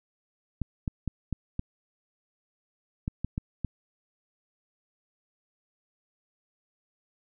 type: clicks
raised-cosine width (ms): 5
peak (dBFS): -17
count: 9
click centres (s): 0.617 / 0.878 / 1.077 / 1.327 / 1.594 / 3.079 / 3.246 / 3.379 / 3.647
effects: none